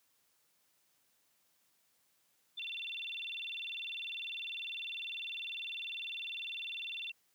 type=tone with vibrato; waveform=sine; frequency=3098 Hz; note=G7; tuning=21 cents flat; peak=-39 dBFS; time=2.57-7.12 s; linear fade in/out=10 ms; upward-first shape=square; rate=20 Hz; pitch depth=230 cents each way; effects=white hiss -74 dBFS RMS until 7.34 s + high-pass 80 Hz 12 dB/octave